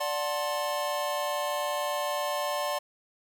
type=chord; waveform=square; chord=D dominant seventh; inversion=none; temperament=just; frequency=587.3 / 734.2 / 881 / 1057.2 Hz; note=D5 / F#5 / A5 / C6; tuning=0 / -14 / +2 / +18 cents; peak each=-32 / -37 / -38 / -34 dBFS; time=0-2.79 s; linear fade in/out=10 ms; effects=none